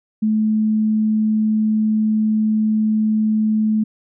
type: tone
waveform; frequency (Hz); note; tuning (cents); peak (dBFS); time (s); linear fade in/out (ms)
sine; 216.3; A3; -29; -14; 0.22-3.84; 10
effects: none